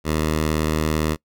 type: tone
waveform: 10% pulse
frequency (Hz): 77.78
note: D#2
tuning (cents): 0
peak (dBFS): -11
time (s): 0.04-1.17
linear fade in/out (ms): 50
effects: noise-tail reverb RT60 0.1 s tail -23 dB re dry